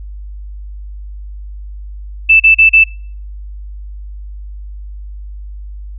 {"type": "tone bursts", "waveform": "sine", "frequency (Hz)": 2643, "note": "E7", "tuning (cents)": 4, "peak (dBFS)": -3, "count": 4, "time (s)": [2.29, 2.841], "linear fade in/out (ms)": 10, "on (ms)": 110, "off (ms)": 37, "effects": ["noise-tail reverb RT60 0.5 s tail -25 dB re dry", "added 50 Hz sine -25 dBFS peak until 5.98 s"]}